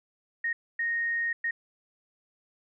sine tone bursts at uneven times, 1860 Hz, A#6, 4 cents flat, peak -26 dBFS, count 3, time 0.44-0.53 / 0.79-1.33 / 1.44-1.51 s, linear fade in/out 5 ms, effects none

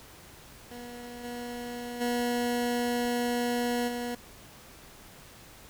20% pulse tone with level steps, 241.5 Hz, B3, 39 cents flat, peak -36 / -31 / -22 / -27 dBFS, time 0.71-4.15 s, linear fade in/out 5 ms, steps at 1.23 / 2 / 3.87 s, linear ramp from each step 20 ms, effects pink hiss -51 dBFS RMS until 5.69 s

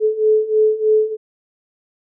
sine beating tone pair, 430 / 433.2 Hz, A4 / A4, -40 / -27 cents, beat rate 3.2 Hz, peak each -17 / -14 dBFS, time 0-1.17 s, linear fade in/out 50 ms, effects none

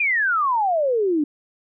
sine exponential sweep, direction down, 2482 to 284.4 Hz, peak -17 dBFS, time 0-1.24 s, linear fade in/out 5 ms, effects none

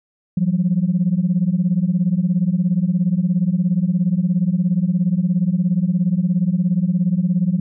sine beating tone pair, 170.5 / 187.5 Hz, F3 / F#3, -41 / +23 cents, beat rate 17 Hz, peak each -17 dBFS, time 0.37-7.6 s, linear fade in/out 5 ms, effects tanh soft clip ceiling -8 dBFS

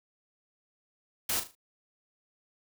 white noise with echo, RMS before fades -30 dBFS, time 1.29-1.4 s, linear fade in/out 5 ms, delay 38 ms, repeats 4, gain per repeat -9 dB, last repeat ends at 1.552 s, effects none

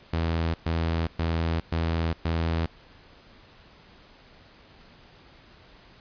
sawtooth tone bursts, 82.41 Hz, E2, in tune, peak -20 dBFS, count 5, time 0.13-2.66 s, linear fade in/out 5 ms, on 410 ms, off 120 ms, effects pink hiss -53 dBFS RMS until 6 s + resampled to 11025 Hz

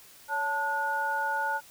sine tone cluster, 562 / 881 / 1452 Hz, C#5 / A5 / F#6, +24 / +2 / -33 cents, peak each -38 / -29 / -30 dBFS, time 0.28-1.61 s, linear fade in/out 50 ms, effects white hiss -53 dBFS RMS until 1.7 s

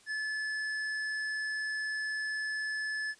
sine tone with tanh clipping, 1728 Hz, A6, 32 cents flat, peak -34 dBFS, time 0.06-3.15 s, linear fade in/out 50 ms, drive 11 dB, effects white hiss -61 dBFS RMS until 3.19 s + resampled to 22050 Hz

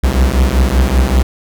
45% pulse beating tone pair, 61.74 / 66.94 Hz, B1 / C2, 0 / +40 cents, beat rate 5.2 Hz, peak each -12 dBFS, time 0.03-1.23 s, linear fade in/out 10 ms, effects none

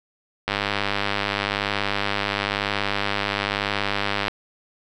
click train, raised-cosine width 0.3 ms, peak -6 dBFS, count 385, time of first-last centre 0.48-4.282 s, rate 101 Hz, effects none

